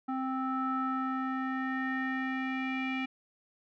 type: tone with low-pass filter sweep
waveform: square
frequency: 262.2 Hz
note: C4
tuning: 4 cents sharp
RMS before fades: -33 dBFS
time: 0.08-3.06 s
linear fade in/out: 10 ms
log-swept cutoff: 1100 to 2500 Hz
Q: 5.7
effects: none